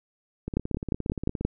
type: two click trains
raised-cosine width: 3 ms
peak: -11 / -18 dBFS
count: 6 / 17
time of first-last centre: 0.57-1.45 / 0.48-1.41 s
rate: 5.68 / 17.2 Hz
effects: none